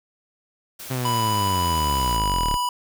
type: noise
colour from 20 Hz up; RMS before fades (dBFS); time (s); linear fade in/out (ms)
white; -37; 0.79-2.17; 10
type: linear sweep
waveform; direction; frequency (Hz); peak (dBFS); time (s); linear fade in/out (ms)
sawtooth; down; 131.4 to 32; -20; 0.9-2.57; 10
type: tone with pitch glide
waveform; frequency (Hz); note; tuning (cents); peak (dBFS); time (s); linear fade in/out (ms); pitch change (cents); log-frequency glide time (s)
square; 990 to 983.7; B5 to B5; +4 to -7; -22; 1.05-2.69; 2; -11; 1.92-2.22
effects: none